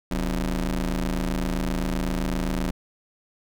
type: ring-modulated tone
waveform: 25% pulse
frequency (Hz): 79.9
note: D#2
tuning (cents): +47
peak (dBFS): -17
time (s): 0.11-2.71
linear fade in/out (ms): 5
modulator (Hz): 106
effects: none